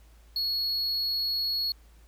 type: tone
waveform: triangle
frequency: 4344 Hz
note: C#8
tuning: 36 cents flat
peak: -25 dBFS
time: 0.36-1.72 s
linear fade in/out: 2 ms
effects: added 55 Hz sine -52 dBFS peak until 2.07 s + pink hiss -63 dBFS RMS until 2.07 s